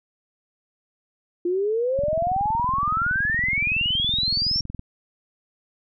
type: exponential sweep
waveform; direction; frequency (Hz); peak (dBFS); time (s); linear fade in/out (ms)
sine; up; 343.6 to 5588; -20; 1.45-4.61; 5
type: click train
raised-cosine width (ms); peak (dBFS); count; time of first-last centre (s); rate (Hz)
5; -21; 61; 1.99-4.794; 21.4
effects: none